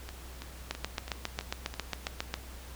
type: two click trains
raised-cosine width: 0.2 ms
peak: -14 / -23 dBFS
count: 13 / 7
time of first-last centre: 0.71-2.34 / 0.09-2.07 s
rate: 7.36 / 3.03 Hz
effects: added 62 Hz sine -45 dBFS peak until 2.75 s + pink hiss -50 dBFS RMS until 2.75 s